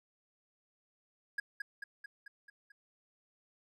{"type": "tone with echo", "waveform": "triangle", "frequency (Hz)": 1646, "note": "G#6", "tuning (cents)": -16, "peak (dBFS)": -30, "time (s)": [1.38, 1.4], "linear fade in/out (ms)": 5, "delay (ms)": 220, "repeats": 6, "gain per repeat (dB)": -4, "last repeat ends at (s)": 2.72, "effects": []}